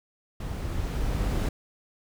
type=noise with level ramp; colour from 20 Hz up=brown; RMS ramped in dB=-33 to -25 dBFS; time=0.4-1.49 s; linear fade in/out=5 ms; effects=none